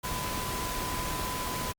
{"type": "tone in noise", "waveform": "sine", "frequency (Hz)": 1004, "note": "B5", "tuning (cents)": 28, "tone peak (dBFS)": -36, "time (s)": [0.03, 1.73], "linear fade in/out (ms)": 20, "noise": "pink", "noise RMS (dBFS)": -34, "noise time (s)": [0.03, 1.73], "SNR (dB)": -5, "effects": ["Opus 48 kbps"]}